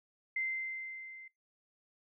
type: tone with level ramp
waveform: sine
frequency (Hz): 2079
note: C7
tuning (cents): -12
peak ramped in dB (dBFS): -31 to -49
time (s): 0.36-1.28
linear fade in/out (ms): 5
effects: noise-tail reverb RT60 0.2 s tail -25 dB re dry